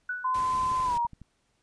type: tone with exponential decay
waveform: sine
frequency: 1480 Hz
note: F#6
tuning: in tune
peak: -27 dBFS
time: 0.09-0.6 s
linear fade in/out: 5 ms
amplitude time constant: 110 ms
type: tone with pitch glide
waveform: sine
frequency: 1026 to 946.3 Hz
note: C6 to A#5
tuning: -34 to +26 cents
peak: -24 dBFS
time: 0.24-1.07 s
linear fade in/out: 10 ms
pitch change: -140 cents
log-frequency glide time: 0.84-0.96 s
type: noise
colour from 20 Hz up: pink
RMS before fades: -42 dBFS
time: 0.34-0.98 s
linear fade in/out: 5 ms
type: click train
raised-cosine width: 5 ms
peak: -33 dBFS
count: 9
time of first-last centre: 0.55-1.217 s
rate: 12 Hz
effects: pink hiss -72 dBFS RMS until 1.62 s + resampled to 22050 Hz